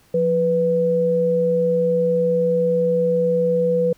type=tone pair together; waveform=sine; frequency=174.61 / 493.9 Hz; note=F3 / B4; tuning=0 / 0 cents; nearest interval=octave + tritone; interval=1800 cents; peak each=-23 / -16 dBFS; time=0.14-3.93 s; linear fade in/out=5 ms; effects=pink hiss -56 dBFS RMS until 3.97 s